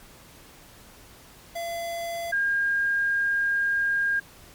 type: tone pair in turn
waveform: square / sine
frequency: 679 / 1614.9 Hz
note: F5 / G#6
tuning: -49 / -49 cents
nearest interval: octave + minor third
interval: 1500 cents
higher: second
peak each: -30 / -21 dBFS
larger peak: second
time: 1.55-2.32 / 2.32-4.2 s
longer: second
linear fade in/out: 10 ms
effects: pink hiss -50 dBFS RMS until 4.54 s + MP3 96 kbps